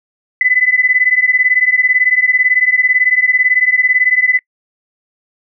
sine beating tone pair, 1998 / 2016 Hz, B6 / B6, +20 / +35 cents, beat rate 18 Hz, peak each -12 dBFS, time 0.41-4.39 s, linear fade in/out 2 ms, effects noise-tail reverb RT60 0.1 s tail -26 dB re dry

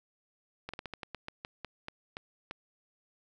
slowing click train, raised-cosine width 0.3 ms, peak -23 dBFS, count 13, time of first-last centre 0.69-2.511 s, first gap 46 ms, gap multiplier 1.2, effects none

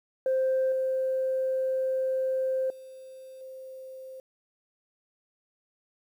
sine tone with level steps, 523.3 Hz, C5, in tune, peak -21 / -24 / -43 / -40 dBFS, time 0.26-4.2 s, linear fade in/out 2 ms, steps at 0.72 / 2.7 / 3.41 s, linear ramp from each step 2 ms, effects tanh soft clip ceiling -20 dBFS + 10-bit

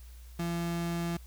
35% pulse tone, 170.1 Hz, F3, 45 cents flat, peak -29 dBFS, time 0.39-1.17 s, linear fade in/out 5 ms, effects added 60 Hz sine -46 dBFS peak until 1.26 s + white hiss -60 dBFS RMS until 1.26 s

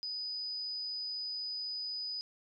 sine tone, 4978 Hz, D#8, in tune, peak -36 dBFS, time 0.03-2.21 s, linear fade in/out 0 ms, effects none

